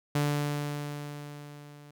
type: tone with level ramp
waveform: sawtooth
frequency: 146.1 Hz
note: D3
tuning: 9 cents flat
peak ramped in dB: -20 to -45 dBFS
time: 0.15-1.91 s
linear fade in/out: 5 ms
effects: none